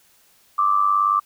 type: tone with amplitude modulation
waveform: sine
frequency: 1174.7 Hz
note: D6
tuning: in tune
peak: -12 dBFS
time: 0.58-1.2 s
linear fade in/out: 10 ms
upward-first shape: sine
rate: 98.7 Hz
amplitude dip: 70%
effects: white hiss -57 dBFS RMS until 1.25 s